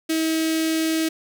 sawtooth tone with notch filter, 320.6 Hz, E4, 48 cents flat, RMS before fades -22 dBFS, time 0.09-1.09 s, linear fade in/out 10 ms, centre 930 Hz, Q 0.53, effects none

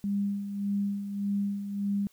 sine tone with tremolo, 201 Hz, G3, 44 cents sharp, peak -25 dBFS, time 0.04-2.07 s, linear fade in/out 0 ms, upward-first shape sine, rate 1.7 Hz, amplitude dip 60%, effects white hiss -64 dBFS RMS until 2.12 s

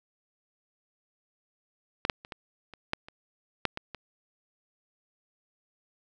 clicks, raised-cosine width 0.3 ms, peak -11 / -6 / -28 / -22 / -29 / -11 / -29 / -8 / -18 / -23 dBFS, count 10, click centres 2.051 / 2.098 / 2.249 / 2.322 / 2.737 / 2.934 / 3.085 / 3.653 / 3.774 / 3.947 s, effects none

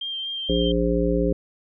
sine tone with vibrato, 3173 Hz, G7, 20 cents sharp, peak -27 dBFS, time 0.01-0.72 s, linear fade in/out 5 ms, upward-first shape sine, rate 4.2 Hz, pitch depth 17 cents each way
harmonic tone, 58.27 Hz, A#1, in tune, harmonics 1 / 3 / 5 / 7 / 9, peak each -25 / -25 / -25 / -25 / -25 dBFS, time 0.49-1.33 s, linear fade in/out 5 ms
effects none

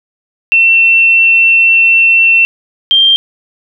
sine tone pair in turn, 2698 / 3175 Hz, E7 / G7, +40 / +21 cents, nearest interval minor third, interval 281 cents, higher second, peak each -4 dBFS, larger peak neither, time 0.52-2.45 / 2.91-3.16 s, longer first, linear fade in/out 0 ms, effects none

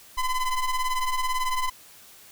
square ring-modulated tone, 506 Hz, B4, 42 cents sharp, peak -21 dBFS, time 0.17-1.7 s, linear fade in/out 10 ms, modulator 515 Hz, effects white hiss -50 dBFS RMS until 2.31 s

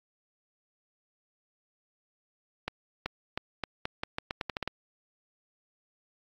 accelerating click train, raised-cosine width 0.3 ms, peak -15 dBFS, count 13, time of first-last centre 2.68-4.676 s, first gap 380 ms, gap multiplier 0.83, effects AAC 48 kbps

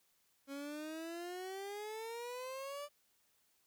30% pulse exponential sweep, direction up, 273.4 to 590 Hz, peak -40 dBFS, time 0.47-2.89 s, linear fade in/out 50 ms, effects white hiss -75 dBFS RMS until 3.66 s

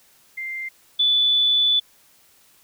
sine tone pair in turn, 2093 / 3476 Hz, C7 / A7, 0 / -22 cents, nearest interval major sixth, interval 878 cents, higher second, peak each -27 / -15 dBFS, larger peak second, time 0.37-0.69 / 0.99-1.8 s, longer second, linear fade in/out 10 ms, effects white hiss -56 dBFS RMS until 2.63 s

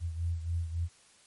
sine beating tone pair, 83.6 / 87.2 Hz, E2 / F2, +25 / -2 cents, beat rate 3.6 Hz, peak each -31 / -37 dBFS, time 0-0.89 s, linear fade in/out 50 ms, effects white hiss -61 dBFS RMS until 1.26 s + MP3 48 kbps

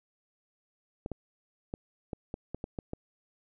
clicks, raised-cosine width 2 ms, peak -22 dBFS, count 9, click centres 1.061 / 1.117 / 1.739 / 2.132 / 2.341 / 2.546 / 2.641 / 2.788 / 2.934 s, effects none

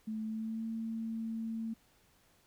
sine tone with pitch glide, 218.3 to 225.1 Hz, A3 to A3, -13 to +40 cents, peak -35 dBFS, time 0.07-1.74 s, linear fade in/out 10 ms, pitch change +53 cents, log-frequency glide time 0.24-0.66 s, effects pink hiss -68 dBFS RMS until 2.46 s

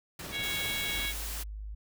pink noise with tremolo, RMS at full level -40 dBFS, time 0.19-1.06 s, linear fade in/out 5 ms, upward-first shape square, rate 20 Hz, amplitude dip 25%
harmonic tone, 554.4 Hz, C#5, in tune, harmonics 3 / 4 / 5 / 6 / 7, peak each -43 / -35 / -44 / -37 / -40 dBFS, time 0.31-1.14 s, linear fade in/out 50 ms
white noise, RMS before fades -39 dBFS, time 0.42-1.44 s, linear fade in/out 20 ms
sine tone, 51.9 Hz, G#1, in tune, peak -37 dBFS, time 0.92-1.75 s, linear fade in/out 10 ms
effects none

